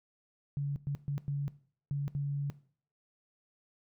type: tone bursts at uneven times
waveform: sine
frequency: 142 Hz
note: C#3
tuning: 42 cents sharp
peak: -30 dBFS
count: 6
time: 0.57-0.76 / 0.87-0.95 / 1.08-1.18 / 1.28-1.48 / 1.91-2.08 / 2.15-2.5 s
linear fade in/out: 0 ms
effects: noise-tail reverb RT60 0.5 s tail -18 dB re dry